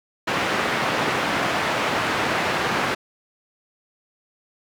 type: band-pass noise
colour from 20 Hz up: white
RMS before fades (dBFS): -23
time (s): 0.27-2.95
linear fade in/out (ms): 10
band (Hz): 120 to 1800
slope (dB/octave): 12
effects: none